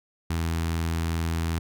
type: tone with notch filter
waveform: sawtooth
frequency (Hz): 82.5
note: E2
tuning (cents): +2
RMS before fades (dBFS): -27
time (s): 0.3-1.59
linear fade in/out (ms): 5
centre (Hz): 550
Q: 1.5
effects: none